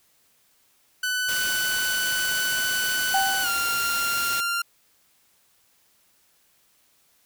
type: tone with pitch glide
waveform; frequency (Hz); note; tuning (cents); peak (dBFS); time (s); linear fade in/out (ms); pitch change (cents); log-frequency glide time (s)
sawtooth; 1498 to 1389.6; F#6 to F6; +21 to -9; -20; 1.03-4.62; 5; -130; 3.42-3.49
type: noise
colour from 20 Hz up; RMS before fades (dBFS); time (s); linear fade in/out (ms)
white; -31; 1.28-4.41; 10
type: tone with exponential decay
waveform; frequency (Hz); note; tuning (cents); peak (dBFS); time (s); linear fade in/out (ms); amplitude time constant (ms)
sine; 778; G5; -13; -18; 3.14-3.88; 5; 160
effects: white hiss -63 dBFS RMS until 7.25 s